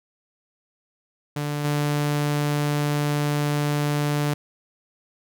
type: tone with level steps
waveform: sawtooth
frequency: 146.83 Hz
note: D3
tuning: in tune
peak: -21 / -17 dBFS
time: 1.36-4.34 s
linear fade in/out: 5 ms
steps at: 1.64 s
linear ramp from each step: 10 ms
effects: none